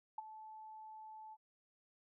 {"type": "tone with ADSR envelope", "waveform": "sine", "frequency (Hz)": 870, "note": "A5", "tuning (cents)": -20, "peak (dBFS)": -37, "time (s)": [0.18, 1.37], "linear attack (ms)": 4, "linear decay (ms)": 21, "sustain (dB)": -13, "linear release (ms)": 42, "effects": []}